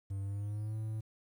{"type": "tone with pitch glide", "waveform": "triangle", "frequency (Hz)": [98, 109.37], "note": ["G2", "A2"], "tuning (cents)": [0, -10], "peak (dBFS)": -33, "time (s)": [0.1, 1.01], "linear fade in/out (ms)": 10, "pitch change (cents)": 190, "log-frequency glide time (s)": [0.21, 0.76], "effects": ["11-bit"]}